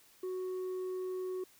sine tone with tanh clipping, 370 Hz, F#4, in tune, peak -36 dBFS, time 0.23-1.44 s, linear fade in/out 5 ms, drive 3 dB, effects white hiss -63 dBFS RMS until 1.59 s

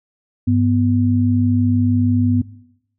sine tone pair together, 100.68 / 246.9 Hz, G2 / B3, +47 / 0 cents, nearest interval octave + major third, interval 1553 cents, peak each -15 dBFS, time 0.47-2.42 s, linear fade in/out 10 ms, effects noise-tail reverb RT60 0.8 s tail -20 dB re dry

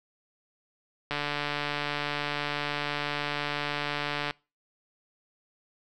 click train, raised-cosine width 0.3 ms, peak -14 dBFS, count 468, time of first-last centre 1.11-4.309 s, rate 146 Hz, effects noise-tail reverb RT60 0.3 s tail -25 dB re dry

